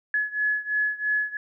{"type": "beating tone pair", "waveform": "sine", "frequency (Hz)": [1699, 1702], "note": ["G#6", "G#6"], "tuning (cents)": [39, 42], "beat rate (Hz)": 3, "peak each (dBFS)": [-25, -27], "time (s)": [0.14, 1.37], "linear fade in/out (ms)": 2, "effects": []}